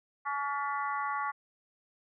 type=harmonic tone with a mistuned harmonic; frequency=283.1 Hz; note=C#4; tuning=37 cents sharp; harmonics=3 / 4 / 5 / 6 / 7; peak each=-36 / -33 / -39 / -45 / -42 dBFS; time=0.25-1.32 s; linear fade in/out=20 ms; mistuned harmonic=6; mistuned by=+70 cents; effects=none